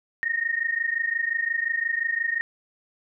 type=tone pair together; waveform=sine; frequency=1839 / 1864.7 Hz; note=A#6 / A#6; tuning=-24 / 0 cents; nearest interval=unison; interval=24 cents; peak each=-26 dBFS; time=0.23-2.41 s; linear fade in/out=0 ms; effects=none